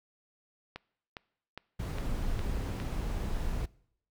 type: click train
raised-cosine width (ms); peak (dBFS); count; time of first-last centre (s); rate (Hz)
0.3; -24; 6; 0.76-2.801; 2.45
type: noise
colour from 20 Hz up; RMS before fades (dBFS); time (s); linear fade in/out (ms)
brown; -33; 1.79-3.66; 10
effects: noise-tail reverb RT60 0.7 s tail -23 dB re dry